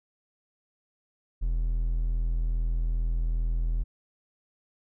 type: tone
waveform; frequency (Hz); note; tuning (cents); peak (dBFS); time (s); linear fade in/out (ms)
triangle; 41.2; E1; 0; -22; 1.41-3.84; 20
effects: none